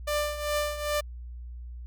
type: tone with tremolo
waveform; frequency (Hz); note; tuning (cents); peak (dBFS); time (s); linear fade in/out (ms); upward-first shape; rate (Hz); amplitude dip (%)
sawtooth; 593; D5; +17; -20; 0.07-1.01; 10; triangle; 2.5; 75
effects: added 60 Hz sine -37 dBFS peak until 1.86 s + MP3 96 kbps